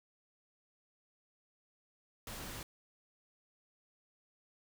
pink noise, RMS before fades -45 dBFS, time 2.27-2.63 s, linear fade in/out 2 ms, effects none

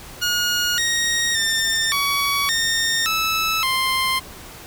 15% pulse tone with pitch steps, 1440 / 1873 / 1802 / 1128 / 1832 / 1308 / 1049 Hz, F#6 / A#6 / A6 / C#6 / A#6 / E6 / C6, -47 / +8 / +41 / +30 / -31 / -14 / +4 cents, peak -12 dBFS, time 0.21-4.2 s, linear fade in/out 20 ms, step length 570 ms, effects pink hiss -39 dBFS RMS until 4.66 s

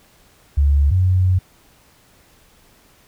sine tone pair in turn, 71.1 / 92.27 Hz, C#2 / F#2, +45 / -4 cents, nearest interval perfect fourth, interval 451 cents, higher second, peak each -11 / -12 dBFS, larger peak first, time 0.57-0.91 / 0.91-1.39 s, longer second, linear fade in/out 10 ms, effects pink hiss -53 dBFS RMS until 3.07 s

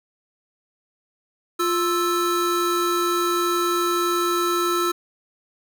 square tone pair together, 350.2 / 1318.5 Hz, F4 / E6, +5 / 0 cents, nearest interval octave + major seventh, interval 2295 cents, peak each -23 dBFS, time 1.59-4.92 s, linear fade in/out 10 ms, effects none

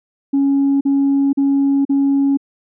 sine tone bursts, 277.2 Hz, C#4, in tune, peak -10 dBFS, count 4, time 0.33-2.373 s, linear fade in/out 10 ms, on 480 ms, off 41 ms, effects tanh soft clip ceiling -9 dBFS

